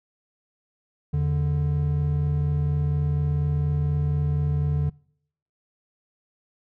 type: tone pair together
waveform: triangle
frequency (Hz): 82.41 / 146.58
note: E2 / D3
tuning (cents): 0 / -3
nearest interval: minor seventh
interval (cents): 997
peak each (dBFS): -24 / -20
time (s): 1.13-4.9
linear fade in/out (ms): 10
effects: noise-tail reverb RT60 0.7 s tail -26 dB re dry